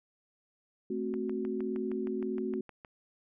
sine chord, F# diminished, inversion first, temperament equal, 220 / 261.6 / 370 Hz, A3 / C4 / F#4, 0 / 0 / 0 cents, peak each -36 / -37 / -34 dBFS, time 0.9-2.61 s, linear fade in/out 5 ms
click train, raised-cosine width 0.5 ms, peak -32 dBFS, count 12, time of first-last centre 1.14-2.848 s, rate 6.44 Hz
effects none

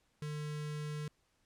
square tone with notch filter, 150 Hz, D3, 37 cents sharp, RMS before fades -40 dBFS, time 0.22-1.08 s, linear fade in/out 2 ms, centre 760 Hz, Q 1.8, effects pink hiss -75 dBFS RMS until 1.45 s + low-pass 10000 Hz 12 dB/octave

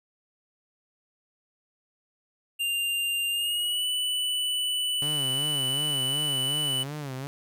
square tone with pitch glide, 2794 to 2977 Hz, F7 to F#7, 0 to +10 cents, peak -26 dBFS, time 2.59-6.84 s, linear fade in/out 20 ms, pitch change +110 cents, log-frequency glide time 3.3-3.85 s
sawtooth tone with vibrato, 140 Hz, C#3, 18 cents sharp, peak -29 dBFS, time 5.02-7.27 s, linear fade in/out 0 ms, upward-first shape sine, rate 2.7 Hz, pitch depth 140 cents each way
effects none

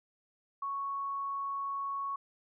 sine tone, 1108.7 Hz, C#6, in tune, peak -33 dBFS, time 0.62-2.16 s, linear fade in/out 5 ms, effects none

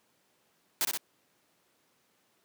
white noise with echo, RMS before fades -28 dBFS, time 0.81-0.85 s, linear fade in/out 0 ms, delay 62 ms, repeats 2, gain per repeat -3 dB, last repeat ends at 0.974 s, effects pink hiss -70 dBFS RMS until 2.44 s + high-pass 200 Hz 12 dB/octave

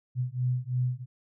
sine beating tone pair, 124.1 / 127.1 Hz, B2 / C3, +9 / -50 cents, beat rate 3 Hz, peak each -29 dBFS, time 0.15-1.06 s, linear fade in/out 50 ms, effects none

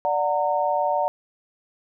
sine chord, D augmented, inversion none, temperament just, 587.3 / 734.2 / 917.7 Hz, D5 / F#5 / A#5, 0 / -14 / -27 cents, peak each -24 dBFS, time 0.05-1.08 s, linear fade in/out 0 ms, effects none

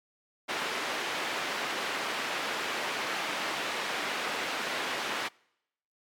white band-pass noise, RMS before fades -33 dBFS, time 0.48-5.29 s, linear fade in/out 20 ms, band 280 to 2600 Hz, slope 12 dB/octave, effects noise-tail reverb RT60 0.8 s tail -26 dB re dry + MP3 96 kbps

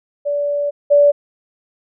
sine tone pair in turn, 578 / 578 Hz, D5 / D5, -28 / -28 cents, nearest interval unison, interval 0 cents, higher neither, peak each -16 / -7 dBFS, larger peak second, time 0.25-0.71 / 0.9-1.12 s, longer first, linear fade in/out 20 ms, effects none

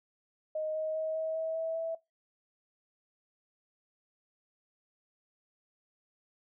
sine tone with pitch steps, 622.3 / 627.7 / 633.2 / 638.7 / 644.2 / 649.9 / 655.5 Hz, D#5 / D#5 / D#5 / D#5 / E5 / E5 / E5, 0 / +15 / +30 / +45 / -40 / -25 / -10 cents, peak -31 dBFS, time 0.55-1.95 s, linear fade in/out 5 ms, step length 200 ms, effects noise-tail reverb RT60 0.2 s tail -21 dB re dry

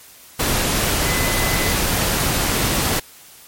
sine tone in noise, 2019 Hz, B6, 38 cents sharp, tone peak -26 dBFS, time 1.05-1.73 s, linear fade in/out 10 ms, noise pink, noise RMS -19 dBFS, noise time 0.39-3 s, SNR -10 dB, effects white hiss -44 dBFS RMS until 3.47 s + MP3 64 kbps

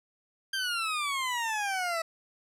20% pulse exponential sweep, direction down, 1593 to 647 Hz, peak -24 dBFS, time 0.53-2.02 s, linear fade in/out 5 ms, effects low-pass 11000 Hz 12 dB/octave

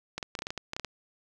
clicks, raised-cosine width 0.2 ms, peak -17 dBFS, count 12, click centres 0.18 / 0.228 / 0.352 / 0.39 / 0.421 / 0.469 / 0.505 / 0.577 / 0.734 / 0.765 / 0.797 / 0.847 s, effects none

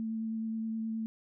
sine tone with vibrato, 222.8 Hz, A3, 22 cents sharp, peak -32 dBFS, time 0-1.06 s, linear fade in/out 0 ms, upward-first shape sine, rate 9.5 Hz, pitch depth 12 cents each way, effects none

